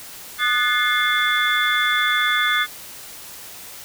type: tone cluster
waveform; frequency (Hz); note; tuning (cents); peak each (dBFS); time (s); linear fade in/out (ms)
sine; 1228 / 1483 / 1735 / 2118 / 3464; D#6 / F#6 / A6 / C7 / A7; -23 / +4 / -25 / +21 / -28; -23; 0.38-2.67; 50
effects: white hiss -38 dBFS RMS until 3.84 s